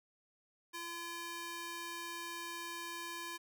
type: tone with high-pass filter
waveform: square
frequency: 341.1 Hz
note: F4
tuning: 41 cents flat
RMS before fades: -44 dBFS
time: 0.73-3.38 s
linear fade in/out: 20 ms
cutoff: 950 Hz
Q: 0.67
effects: none